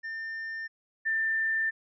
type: tone pair in turn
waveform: triangle / sine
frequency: 1800 / 1786.5 Hz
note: A6 / A6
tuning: +39 / +26 cents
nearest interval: unison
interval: 13 cents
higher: first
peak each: -32 / -25 dBFS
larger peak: second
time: 0.03-0.68 / 1.05-1.71 s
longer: second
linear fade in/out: 20 ms
effects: resampled to 16000 Hz